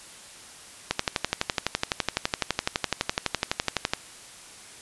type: click train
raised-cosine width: 0.2 ms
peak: -5 dBFS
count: 37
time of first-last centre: 0.91-3.935 s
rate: 11.9 Hz
effects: white hiss -46 dBFS RMS until 4.81 s + resampled to 24000 Hz